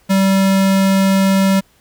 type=tone; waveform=square; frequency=193.4 Hz; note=G3; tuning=23 cents flat; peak=-11 dBFS; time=0.09-1.61 s; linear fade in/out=20 ms; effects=pink hiss -54 dBFS RMS until 1.8 s